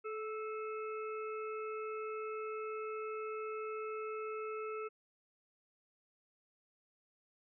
harmonic tone with a mistuned harmonic, 432.9 Hz, A4, 28 cents flat, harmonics 1 / 3 / 5 / 6, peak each -40 / -44 / -56 / -52 dBFS, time 0.04-4.89 s, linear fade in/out 20 ms, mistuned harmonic 3, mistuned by +24 cents, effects none

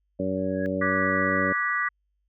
harmonic tone, 94.6 Hz, F#2, 39 cents sharp, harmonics 1 / 2 / 3 / 4 / 5 / 6, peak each -37 / -30 / -30 / -36 / -34 / -29 dBFS, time 0.19-1.53 s, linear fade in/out 10 ms
sine tone with exponential growth, 1661.2 Hz, G#6, in tune, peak -31 dBFS, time 0.37-0.66 s, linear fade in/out 0 ms, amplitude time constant 62 ms
sine chord, G# half-diminished seventh, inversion second, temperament equal with one note detuned, 1174.7 / 1480 / 1661.2 / 1945 Hz, D6 / F#6 / G#6 / B6, 0 / 0 / 0 / -27 cents, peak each -28 / -32 / -32 / -26 dBFS, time 0.81-1.89 s, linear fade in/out 10 ms
effects added 50 Hz sine -70 dBFS peak until 2.28 s

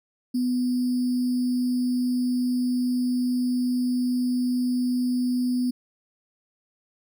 sine tone with sample-and-hold, 248.8 Hz, B3, 13 cents sharp, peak -21 dBFS, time 0.34-5.71 s, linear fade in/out 10 ms, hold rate 4900 Hz, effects none

